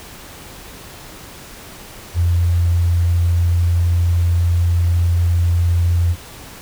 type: tone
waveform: sine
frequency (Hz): 86.3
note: F2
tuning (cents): -20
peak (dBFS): -12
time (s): 2.14-6.16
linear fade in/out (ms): 50
effects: pink hiss -37 dBFS RMS until 6.61 s